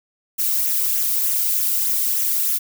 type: noise with flanger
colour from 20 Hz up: violet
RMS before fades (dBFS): -20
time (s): 0.38-2.59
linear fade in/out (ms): 20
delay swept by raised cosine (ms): 0.21 to 1.21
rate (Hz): 3.3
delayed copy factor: -0.5
effects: none